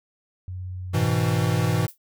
sine tone with vibrato, 91.7 Hz, F#2, 15 cents flat, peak -30 dBFS, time 0.48-1.1 s, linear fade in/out 0 ms, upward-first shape sine, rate 17 Hz, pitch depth 11 cents each way
square chord, E major, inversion first, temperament equal with one note detuned, 103.83 / 123.47 / 162.36 Hz, G#2 / B2 / E3, 0 / 0 / -26 cents, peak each -25 dBFS, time 0.93-1.87 s, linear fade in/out 20 ms
violet noise with exponential decay, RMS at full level -34 dBFS, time 1.88-1.98 s, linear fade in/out 2 ms, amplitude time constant 21 ms
effects none

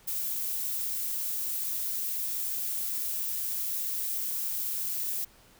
violet noise, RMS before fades -32 dBFS, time 0.07-5.25 s, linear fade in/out 10 ms, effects pink hiss -58 dBFS RMS until 5.59 s

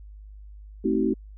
sine chord, A diminished seventh, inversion none, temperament just, 220 / 264 / 316.8 / 380.2 Hz, A3 / C4 / Eb4 / Gb4, 0 / +16 / +31 / +47 cents, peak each -26 dBFS, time 0.84-1.14 s, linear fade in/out 10 ms, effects added 51 Hz sine -41 dBFS peak until 1.37 s

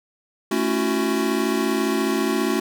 square chord, F# minor seventh, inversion first, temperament equal with one note detuned, 220 / 277.2 / 335.4 / 370 Hz, A3 / C#4 / E4 / F#4, 0 / 0 / +30 / 0 cents, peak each -26 / -26 / -27 / -25 dBFS, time 0.51-2.6 s, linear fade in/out 5 ms, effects none

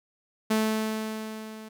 sawtooth tone with level ramp, 218.3 Hz, A3, 13 cents flat, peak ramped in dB -17 to -37 dBFS, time 0.5-1.69 s, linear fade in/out 10 ms, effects none

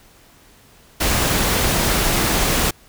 pink noise, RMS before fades -18 dBFS, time 1-2.71 s, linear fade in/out 10 ms, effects pink hiss -50 dBFS RMS until 2.88 s

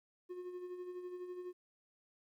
triangle tone with tremolo, 360.2 Hz, F#4, 46 cents flat, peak -39 dBFS, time 0.29-1.53 s, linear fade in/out 20 ms, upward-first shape sine, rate 12 Hz, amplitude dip 50%, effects 13-bit

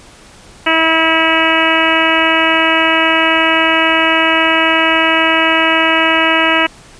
harmonic tone, 323.7 Hz, E4, 31 cents flat, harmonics 1 / 2 / 3 / 4 / 5 / 6 / 7 / 8 / 9, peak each -18 / -18 / -18 / -18 / -18 / -18 / -18 / -18 / -18 dBFS, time 0.66-6.67 s, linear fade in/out 10 ms, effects pink hiss -40 dBFS RMS until 6.99 s + resampled to 22050 Hz

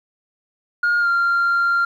sine tone with pitch glide, 1425 to 1387.6 Hz, F6 to F6, +34 to -12 cents, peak -13 dBFS, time 0.83-1.85 s, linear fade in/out 5 ms, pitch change -46 cents, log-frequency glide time 0.99-1.08 s, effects tanh soft clip ceiling -13 dBFS + 9-bit

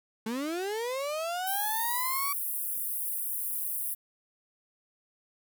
35% pulse linear sweep, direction up, 213 to 1148 Hz, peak -29 dBFS, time 0.26-2.33 s, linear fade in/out 5 ms
pink high-pass noise, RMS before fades -33 dBFS, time 1.46-3.95 s, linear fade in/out 20 ms, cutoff 10000 Hz, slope 48 dB/octave
effects none

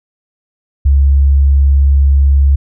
sine tone, 69.3 Hz, C#2, in tune, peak -5 dBFS, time 0.85-2.56 s, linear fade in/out 10 ms, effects none

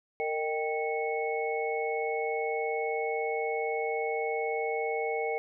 sine tone cluster, 459.4 / 619 / 783 / 2200 Hz, A#4 / D#5 / G5 / C#7, -25 / -9 / -2 / -14 cents, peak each -31 / -37 / -34 / -36 dBFS, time 0.2-5.38 s, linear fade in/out 0 ms, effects none

